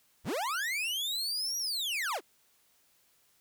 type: linear two-way sweep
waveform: 40% pulse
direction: up then down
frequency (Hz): 34.65 to 5800 to 261.1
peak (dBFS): -30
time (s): 0.24-2.21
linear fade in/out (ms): 50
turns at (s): 1.58
effects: white hiss -68 dBFS RMS until 3.4 s